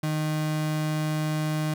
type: tone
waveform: 35% pulse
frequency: 154.3 Hz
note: D#3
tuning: 14 cents flat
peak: -23 dBFS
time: 0.03-1.74 s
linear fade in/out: 5 ms
effects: none